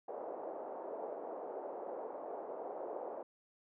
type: band-pass noise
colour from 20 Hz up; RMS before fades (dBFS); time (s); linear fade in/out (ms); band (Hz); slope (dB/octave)
pink; -44; 0.08-3.23; 5; 430 to 770; 24
effects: none